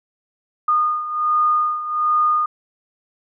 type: beating tone pair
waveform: sine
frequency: 1224 / 1225.3 Hz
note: D#6 / D#6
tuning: -29 / -27 cents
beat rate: 1.3 Hz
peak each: -17 / -22 dBFS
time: 0.68-2.46 s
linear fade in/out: 5 ms
effects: none